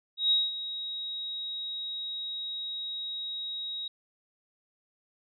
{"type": "tone with ADSR envelope", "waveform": "sine", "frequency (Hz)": 3800, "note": "A#7", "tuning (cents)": 33, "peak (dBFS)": -20, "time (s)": [0.17, 3.88], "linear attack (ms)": 140, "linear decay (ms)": 200, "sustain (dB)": -13, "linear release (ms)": 4, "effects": []}